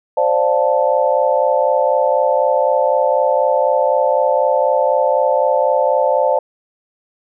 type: chord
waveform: sine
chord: D minor seventh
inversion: third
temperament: equal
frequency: 523.3 / 587.3 / 698.5 / 880 Hz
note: C5 / D5 / F5 / A5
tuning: 0 / 0 / 0 / 0 cents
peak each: -16 / -16 / -21 / -18 dBFS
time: 0.17-6.39 s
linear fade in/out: 5 ms
effects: none